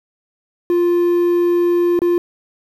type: tone with dropouts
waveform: triangle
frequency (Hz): 349.2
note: F4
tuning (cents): 0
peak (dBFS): -10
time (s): 0.7-2.18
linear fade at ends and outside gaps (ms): 1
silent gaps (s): 1.991-2.018
effects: 7-bit